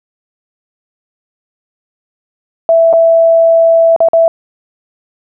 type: tone with dropouts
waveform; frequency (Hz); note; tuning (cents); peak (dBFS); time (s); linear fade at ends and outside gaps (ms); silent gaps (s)
sine; 661; E5; +5; -4; 2.69-4.28; 1; 2.929-2.935 / 3.963-4.004 / 4.086-4.133
effects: none